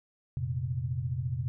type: chord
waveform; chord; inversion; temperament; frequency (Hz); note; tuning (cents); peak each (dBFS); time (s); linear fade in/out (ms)
sine; F suspended fourth; none; just; 87.31 / 116.41 / 130.96; F2 / Bb2 / C3; 0 / -2 / +2; -37 / -34 / -32; 0.37-1.48; 0
effects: none